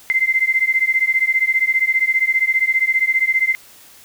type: beating tone pair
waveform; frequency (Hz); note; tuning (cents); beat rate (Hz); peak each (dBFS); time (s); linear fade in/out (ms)
sine; 2071 / 2086; C7 / C7; -18 / -6; 15; -17; 0.1-3.55; 0
effects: white hiss -45 dBFS RMS until 4.04 s